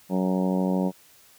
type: harmonic tone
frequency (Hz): 93.1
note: F#2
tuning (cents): +11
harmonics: 2 / 3 / 4 / 5 / 6 / 7 / 8 / 9 / 10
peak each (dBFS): -23 / -29 / -33 / -34 / -32 / -38 / -39 / -40 / -38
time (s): 0.09-0.92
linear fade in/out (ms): 50
effects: white hiss -55 dBFS RMS until 1.38 s